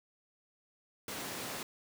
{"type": "high-pass noise", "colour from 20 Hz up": "pink", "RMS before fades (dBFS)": -41, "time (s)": [1.08, 1.63], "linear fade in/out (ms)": 2, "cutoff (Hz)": 170, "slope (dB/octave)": 12, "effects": []}